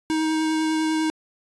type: tone with vibrato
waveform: square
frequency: 315.3 Hz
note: D#4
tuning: 23 cents sharp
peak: -21 dBFS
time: 0.1-1.1 s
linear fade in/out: 0 ms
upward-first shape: triangle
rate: 10 Hz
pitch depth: 12 cents each way
effects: resampled to 22050 Hz